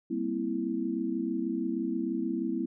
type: chord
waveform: sine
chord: C dominant seventh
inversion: second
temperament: equal with one note detuned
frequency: 196 / 233.1 / 259.4 / 329.6 Hz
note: G3 / Bb3 / C4 / E4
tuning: 0 / 0 / -15 / 0 cents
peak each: -37 / -34 / -34 / -32 dBFS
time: 0.1-2.66 s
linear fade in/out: 10 ms
effects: none